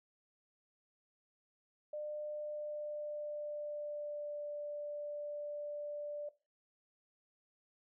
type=tone with pitch glide; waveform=sine; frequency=600 to 588.3 Hz; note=D5 to D5; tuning=+37 to +3 cents; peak=-39 dBFS; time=1.93-6.29 s; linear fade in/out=5 ms; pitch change=-34 cents; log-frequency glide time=2.23-4.43 s; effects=noise-tail reverb RT60 0.3 s tail -18 dB re dry